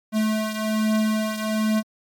square beating tone pair, 216.4 / 217.6 Hz, A3 / A3, -29 / -19 cents, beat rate 1.2 Hz, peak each -22 / -27 dBFS, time 0.12-1.83 s, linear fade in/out 50 ms, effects MP3 96 kbps

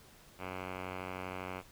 5% pulse tone with low-pass filter, 92.5 Hz, F#2, in tune, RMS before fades -42 dBFS, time 0.38-1.63 s, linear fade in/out 50 ms, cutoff 2100 Hz, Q 3.4, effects pink hiss -59 dBFS RMS until 1.71 s

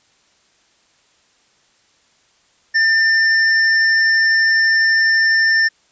square tone, 1794 Hz, A6, 33 cents sharp, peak -12 dBFS, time 2.74-5.69 s, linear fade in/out 20 ms, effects white hiss -57 dBFS RMS until 5.91 s + resampled to 16000 Hz

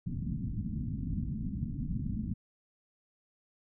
white low-pass noise, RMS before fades -35 dBFS, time 0.06-2.34 s, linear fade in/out 5 ms, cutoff 240 Hz, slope 48 dB/octave, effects none

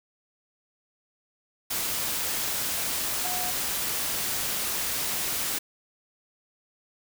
sine tone in noise, 726 Hz, F#5, 33 cents flat, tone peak -34 dBFS, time 3.24-3.51 s, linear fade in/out 10 ms, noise white, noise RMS -29 dBFS, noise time 1.7-5.59 s, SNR -8 dB, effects none

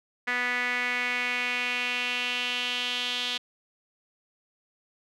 sawtooth tone with band-pass filter sweep, 246.4 Hz, B3, 4 cents flat, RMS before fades -29 dBFS, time 0.27-3.38 s, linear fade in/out 10 ms, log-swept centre 1900 to 3400 Hz, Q 4, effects none

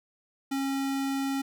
square tone, 272.6 Hz, C#4, 29 cents flat, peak -28 dBFS, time 0.51-1.42 s, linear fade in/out 10 ms, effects none

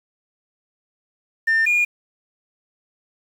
sine tone pair in turn, 1800 / 2429 Hz, A6 / D#7, +39 / -42 cents, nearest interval perfect fourth, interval 519 cents, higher second, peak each -13 dBFS, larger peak neither, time 1.47-1.66 / 1.66-1.85 s, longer neither, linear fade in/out 10 ms, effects tanh soft clip ceiling -13 dBFS + 7-bit

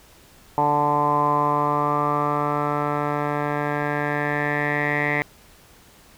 10% pulse tone with low-pass filter sweep, 146.83 Hz, D3, in tune, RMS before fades -22 dBFS, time 0.58-5.22 s, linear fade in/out 0 ms, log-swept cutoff 920 to 2000 Hz, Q 8.2, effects pink hiss -51 dBFS RMS until 6.17 s

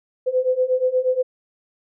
sine beating tone pair, 505 / 513.4 Hz, B4 / C5, +39 / -33 cents, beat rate 8.4 Hz, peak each -21 / -19 dBFS, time 0.26-1.23 s, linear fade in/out 20 ms, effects none

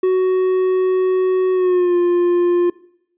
triangle tone with pitch glide, 371.9 to 351.2 Hz, F#4 to F4, +9 to +10 cents, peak -10 dBFS, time 0.03-2.7 s, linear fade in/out 5 ms, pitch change -99 cents, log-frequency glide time 1.53-1.96 s, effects noise-tail reverb RT60 0.7 s tail -20 dB re dry + resampled to 8000 Hz

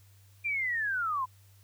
sine linear sweep, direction down, 2404 to 986 Hz, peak -28 dBFS, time 0.44-1.26 s, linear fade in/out 20 ms, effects added 98 Hz sine -56 dBFS peak until 1.63 s + white hiss -65 dBFS RMS until 1.63 s

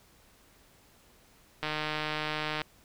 click train, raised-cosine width 0.3 ms, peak -16 dBFS, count 152, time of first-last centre 1.63-2.617 s, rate 153 Hz, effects pink hiss -61 dBFS RMS until 2.84 s

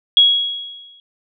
sine tone with exponential decay, 3322 Hz, G#7, in tune, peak -5 dBFS, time 0.17-1 s, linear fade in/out 1 ms, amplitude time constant 180 ms, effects none

